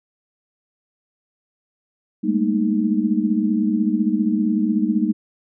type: tone cluster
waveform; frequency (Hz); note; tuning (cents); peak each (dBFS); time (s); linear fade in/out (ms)
sine; 201.4 / 216 / 231.7 / 310; G3 / A3 / A#3 / D#4; +47 / -32 / -10 / -6; -22; 2.23-5.13; 20
effects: none